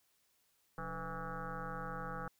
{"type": "tone with frequency modulation", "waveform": "sine", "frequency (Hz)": 659.3, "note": "E5", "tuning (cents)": 0, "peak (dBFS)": -39, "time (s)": [0.78, 2.28], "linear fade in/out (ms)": 2, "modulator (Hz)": 159, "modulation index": 5.2, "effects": ["white hiss -75 dBFS RMS until 2.39 s"]}